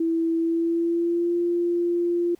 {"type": "tone with pitch glide", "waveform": "sine", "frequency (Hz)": [329.6, 346.2], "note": ["E4", "F4"], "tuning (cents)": [0, -15], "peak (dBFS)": -20, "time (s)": [0, 2.35], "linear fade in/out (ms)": 5, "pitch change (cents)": 85, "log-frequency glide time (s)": [0.37, 1.36], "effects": ["pink hiss -61 dBFS RMS until 2.39 s"]}